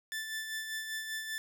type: tone with tremolo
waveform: sawtooth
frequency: 1760 Hz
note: A6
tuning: in tune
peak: -31 dBFS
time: 0.12-1.38 s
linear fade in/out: 0 ms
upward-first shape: sine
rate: 5.1 Hz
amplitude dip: 45%
effects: none